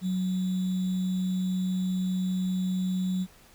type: tone with sample-and-hold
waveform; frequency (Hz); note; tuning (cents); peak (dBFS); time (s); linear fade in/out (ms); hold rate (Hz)
sine; 185; F#3; 0; -25; 0.01-3.27; 50; 3675
effects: pink hiss -56 dBFS RMS until 3.54 s